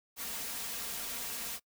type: noise with comb filter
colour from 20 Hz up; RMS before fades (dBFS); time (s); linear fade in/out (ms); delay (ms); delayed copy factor
white; -39; 0.16-1.6; 50; 4.3; +0.5
effects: noise-tail reverb RT60 0.1 s tail -23 dB re dry